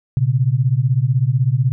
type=beating tone pair; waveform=sine; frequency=120 / 136 Hz; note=B2 / C#3; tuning=-49 / -33 cents; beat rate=16 Hz; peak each=-16 dBFS; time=0.17-1.72 s; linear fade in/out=0 ms; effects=none